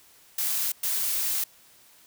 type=noise bursts at uneven times; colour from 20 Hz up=blue; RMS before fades=-27 dBFS; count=2; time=0.38-0.72 / 0.83-1.44 s; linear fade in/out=5 ms; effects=white hiss -56 dBFS RMS until 2.06 s

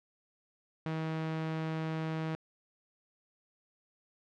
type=tone; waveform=sawtooth; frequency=159.5 Hz; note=D#3; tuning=43 cents sharp; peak=-29 dBFS; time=0.86-2.35 s; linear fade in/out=0 ms; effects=low-pass 3000 Hz 12 dB/octave

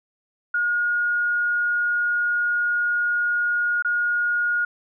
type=tone with dropouts; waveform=sine; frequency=1435 Hz; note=F6; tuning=47 cents sharp; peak=-19 dBFS; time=0.54-4.65 s; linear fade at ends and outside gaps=5 ms; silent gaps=3.824-3.847 s; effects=none

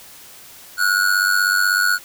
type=tone with amplitude modulation; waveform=square; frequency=1454 Hz; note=F#6; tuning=31 cents flat; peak=-12 dBFS; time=0.77-1.99 s; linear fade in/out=50 ms; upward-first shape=sine; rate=96.2 Hz; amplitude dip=75%; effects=white hiss -42 dBFS RMS until 2.04 s

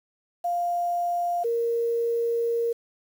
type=tone pair in turn; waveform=sine; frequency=698.5 / 466.2 Hz; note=F5 / A#4; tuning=0 / 0 cents; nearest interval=perfect fifth; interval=700 cents; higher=first; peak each=-23 / -22 dBFS; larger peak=second; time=0.44-1.44 / 1.44-2.73 s; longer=second; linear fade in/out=10 ms; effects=8-bit

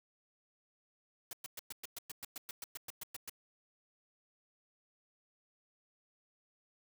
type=noise bursts; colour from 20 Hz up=white; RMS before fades=-44 dBFS; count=16; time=1.31-3.296 s; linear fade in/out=2 ms; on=21 ms; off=110 ms; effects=none

